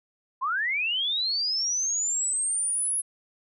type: linear sweep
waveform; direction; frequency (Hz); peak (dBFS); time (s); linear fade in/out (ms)
sine; up; 987.8 to 10660; -24; 0.41-3.02; 20
effects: none